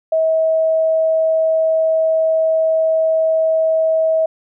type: tone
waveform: sine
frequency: 642 Hz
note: E5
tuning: 46 cents flat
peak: -12 dBFS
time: 0.12-4.26 s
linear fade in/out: 5 ms
effects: none